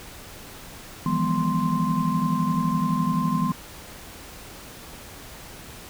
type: tone cluster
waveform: sine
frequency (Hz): 161.8 / 173.6 / 201.9 / 245.1 / 1045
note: E3 / F3 / G#3 / B3 / C6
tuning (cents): -32 / -10 / -49 / -13 / -2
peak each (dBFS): -27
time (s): 1.06-3.52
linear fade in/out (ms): 2
effects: pink hiss -42 dBFS RMS until 5.89 s